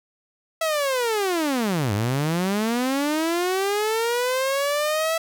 sawtooth linear two-way sweep, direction down then up, 659.3 to 97.3 to 659.3 Hz, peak -17 dBFS, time 0.61-5.18 s, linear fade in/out 5 ms, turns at 1.93 s, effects 9-bit

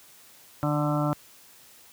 harmonic tone with a mistuned harmonic, 148.1 Hz, D3, 15 cents sharp, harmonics 1 / 2 / 4 / 5 / 6 / 7 / 8 / 9, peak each -26 / -28 / -31 / -35 / -38 / -37 / -38 / -34 dBFS, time 0.63-1.13 s, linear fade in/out 0 ms, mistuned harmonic 1, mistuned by +18 cents, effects white hiss -53 dBFS RMS until 1.92 s + high-pass 60 Hz 12 dB/octave

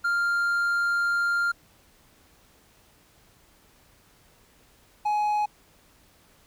triangle tone pair in turn, 1396.9 / 839 Hz, F6 / G#5, 0 / +17 cents, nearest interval major sixth, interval 883 cents, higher first, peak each -20 dBFS, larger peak neither, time 0.04-1.52 / 5.05-5.46 s, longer first, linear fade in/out 10 ms, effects pink hiss -59 dBFS RMS until 6.46 s

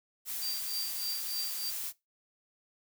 blue noise, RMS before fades -37 dBFS, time 0.25-1.93 s, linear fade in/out 50 ms
sine tone with tremolo, 4704 Hz, D8, 2 cents sharp, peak -32 dBFS, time 0.41-1.71 s, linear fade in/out 20 ms, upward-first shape triangle, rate 3.3 Hz, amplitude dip 95%
effects noise-tail reverb RT60 0.2 s tail -20 dB re dry

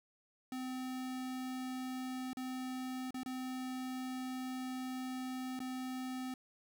square tone with dropouts, 257 Hz, C4, 31 cents flat, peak -40 dBFS, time 0.52-6.34 s, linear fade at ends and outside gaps 2 ms, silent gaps 2.332-2.37 / 3.107-3.143 / 3.233-3.26 / 5.592-5.602 s, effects 11-bit

